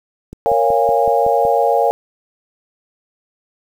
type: click train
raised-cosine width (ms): 3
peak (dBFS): -18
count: 7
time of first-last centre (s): 0.33-1.451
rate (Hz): 5.35
type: chord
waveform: sine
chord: Bb minor seventh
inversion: none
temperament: equal with one note detuned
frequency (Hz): 466.2 / 554.4 / 698.5 / 817.8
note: Bb4 / Db5 / F5 / Ab5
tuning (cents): 0 / 0 / 0 / -27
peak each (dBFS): -17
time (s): 0.46-1.91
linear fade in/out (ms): 0
effects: 7-bit